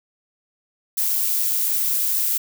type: noise with amplitude modulation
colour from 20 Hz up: violet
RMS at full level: -20 dBFS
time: 0.97-2.38 s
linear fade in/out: 10 ms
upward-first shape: sine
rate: 106 Hz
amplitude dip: 25%
effects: none